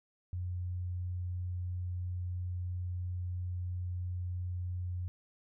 sine tone, 89.7 Hz, F2, 47 cents sharp, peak -34 dBFS, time 0.33-5.08 s, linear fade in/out 0 ms, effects none

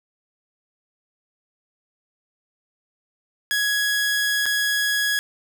sawtooth tone with dropouts, 1669 Hz, G#6, 8 cents sharp, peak -16 dBFS, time 3.51-5.19 s, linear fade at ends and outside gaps 0 ms, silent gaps 4.457-4.463 s, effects none

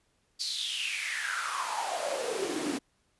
pink noise with high-pass filter sweep, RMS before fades -33 dBFS, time 0.39-2.79 s, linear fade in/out 20 ms, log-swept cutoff 4700 to 250 Hz, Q 7.4, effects pink hiss -72 dBFS RMS until 3.19 s + resampled to 24000 Hz

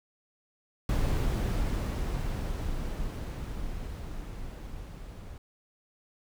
brown noise with level ramp, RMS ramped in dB -26 to -43 dBFS, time 0.89-5.38 s, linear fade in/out 2 ms, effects none

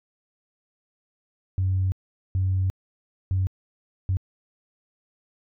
sine tone bursts at uneven times, 94 Hz, F#2, 28 cents sharp, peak -19 dBFS, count 4, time 1.58-1.92 / 2.35-2.7 / 3.31-3.47 / 4.09-4.17 s, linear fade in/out 0 ms, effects tanh soft clip ceiling -16 dBFS

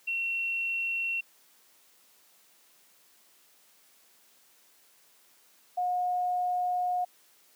sine tone pair in turn, 2723 / 721.2 Hz, F7 / F#5, -44 / -45 cents, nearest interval octave + major seventh, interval 2301 cents, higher first, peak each -28 / -26 dBFS, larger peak second, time 0.07-1.21 / 5.77-7.05 s, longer second, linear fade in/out 10 ms, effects white hiss -62 dBFS RMS until 7.55 s + high-pass 200 Hz 12 dB/octave

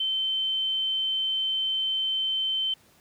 sine tone, 3088 Hz, G7, 27 cents flat, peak -24 dBFS, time 0-2.74 s, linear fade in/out 5 ms, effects pink hiss -59 dBFS RMS until 3 s + high-pass 80 Hz 12 dB/octave

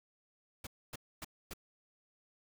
pink noise bursts, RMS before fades -44 dBFS, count 4, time 0.64-1.536 s, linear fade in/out 5 ms, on 29 ms, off 260 ms, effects none

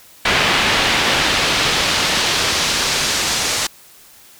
brown noise with band-pass filter sweep, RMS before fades -17 dBFS, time 0.25-3.67 s, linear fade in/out 5 ms, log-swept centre 2700 to 6300 Hz, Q 0.99, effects white hiss -45 dBFS RMS until 4.39 s

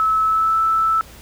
sine tone with pitch glide, 1300 to 1317.4 Hz, E6 to E6, -24 to -1 cents, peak -14 dBFS, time 0-1.01 s, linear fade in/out 0 ms, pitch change +23 cents, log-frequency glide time 0.24-0.57 s, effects added 60 Hz sine -43 dBFS peak until 1.21 s + pink hiss -43 dBFS RMS until 1.21 s

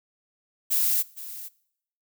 violet noise with echo, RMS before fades -23 dBFS, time 0.7-1.03 s, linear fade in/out 20 ms, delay 460 ms, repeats 1, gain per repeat -15 dB, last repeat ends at 1.49 s, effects noise-tail reverb RT60 0.7 s tail -22 dB re dry

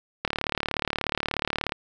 click train, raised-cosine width 0.3 ms, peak -9 dBFS, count 55, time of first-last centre 0.25-1.721 s, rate 36.7 Hz, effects none

